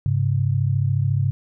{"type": "tone pair together", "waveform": "sine", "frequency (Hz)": [101.8, 135.89], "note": ["G#2", "C#3"], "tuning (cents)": [-34, -34], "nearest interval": "perfect fourth", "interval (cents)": 500, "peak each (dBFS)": -20, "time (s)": [0.06, 1.31], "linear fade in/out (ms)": 0, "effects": []}